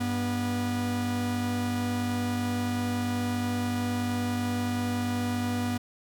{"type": "tone pair together", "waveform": "45% pulse", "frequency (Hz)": [98, 243.5], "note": ["G2", "B3"], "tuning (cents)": [0, -24], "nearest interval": "octave + major third", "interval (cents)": 1576, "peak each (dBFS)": [-32, -28], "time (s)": [0, 5.78], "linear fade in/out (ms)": 10, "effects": []}